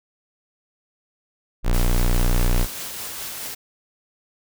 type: tone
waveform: square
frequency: 30.03 Hz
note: B0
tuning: 48 cents flat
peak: -16 dBFS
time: 1.63-2.67 s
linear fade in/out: 50 ms
type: noise with tremolo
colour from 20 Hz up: white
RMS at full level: -31 dBFS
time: 1.73-3.55 s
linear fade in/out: 10 ms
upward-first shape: sine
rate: 4.8 Hz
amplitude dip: 25%
effects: none